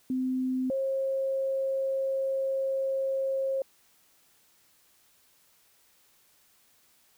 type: tone pair in turn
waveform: sine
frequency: 257.7 / 537 Hz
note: C4 / C5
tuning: -26 / +45 cents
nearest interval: octave + minor second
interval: 1271 cents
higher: second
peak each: -26 dBFS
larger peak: neither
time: 0.1-0.7 / 0.7-3.62 s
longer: second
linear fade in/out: 2 ms
effects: white hiss -64 dBFS RMS until 7.17 s